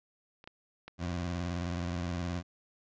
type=clicks; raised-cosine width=0.3 ms; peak=-36 / -28 / -28 dBFS; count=3; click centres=0.441 / 0.475 / 0.88 s
type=tone with vibrato; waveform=20% pulse; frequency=87.31 Hz; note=F2; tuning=in tune; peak=-28 dBFS; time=0.98-2.43 s; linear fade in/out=50 ms; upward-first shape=square; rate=19 Hz; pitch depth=64 cents each way
effects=resampled to 16000 Hz